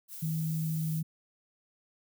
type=noise; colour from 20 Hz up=violet; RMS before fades=-43 dBFS; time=0.08-1.03 s; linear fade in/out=50 ms
type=tone with pitch glide; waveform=sine; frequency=159.6 to 158.5 Hz; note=D#3 to D#3; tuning=+44 to +32 cents; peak=-29 dBFS; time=0.22-1.03 s; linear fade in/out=10 ms; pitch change=-12 cents; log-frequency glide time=0.69-0.91 s
effects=none